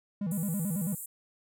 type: tone with vibrato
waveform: triangle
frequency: 181.9 Hz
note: F#3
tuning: 29 cents flat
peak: -27 dBFS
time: 0.21-0.95 s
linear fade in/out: 5 ms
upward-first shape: square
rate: 9.1 Hz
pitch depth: 190 cents each way
type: band-pass noise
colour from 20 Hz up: pink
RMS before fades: -41 dBFS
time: 0.31-1.06 s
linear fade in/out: 5 ms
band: 7400 to 16000 Hz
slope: 96 dB/octave
effects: none